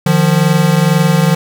square tone pair together, 152.5 / 174.59 Hz, D#3 / F3, -34 / 0 cents, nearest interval major second, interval 234 cents, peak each -12 dBFS, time 0.06-1.35 s, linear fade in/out 5 ms, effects none

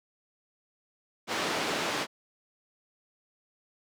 pink band-pass noise, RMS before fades -31 dBFS, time 1.27-2.07 s, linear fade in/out 50 ms, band 310 to 5000 Hz, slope 12 dB/octave, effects none

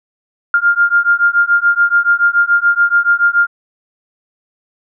sine beating tone pair, 1400 / 1407 Hz, F6 / F6, +4 / +12 cents, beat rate 7 Hz, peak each -12 dBFS, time 0.54-3.47 s, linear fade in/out 2 ms, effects none

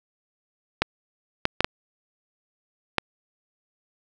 clicks, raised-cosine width 0.3 ms, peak -3 dBFS, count 5, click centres 0.82 / 1.454 / 1.606 / 1.645 / 2.983 s, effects none

